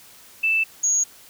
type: tone pair in turn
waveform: sine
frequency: 2645 / 6650 Hz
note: E7 / G#8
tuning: +5 / +1 cents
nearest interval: octave + major third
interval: 1596 cents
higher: second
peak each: -17 dBFS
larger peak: neither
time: 0.43-0.64 / 0.83-1.04 s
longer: neither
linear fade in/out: 10 ms
effects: white hiss -48 dBFS RMS until 1.29 s